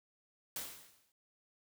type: noise with exponential decay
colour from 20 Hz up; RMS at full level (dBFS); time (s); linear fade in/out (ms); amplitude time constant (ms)
white; -39; 0.56-1.12; 2; 120
effects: none